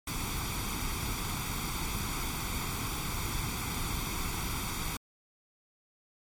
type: noise with comb filter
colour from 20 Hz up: pink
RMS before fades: -34 dBFS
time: 0.07-4.97 s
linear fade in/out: 5 ms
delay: 0.86 ms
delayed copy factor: +0.7
effects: MP3 64 kbps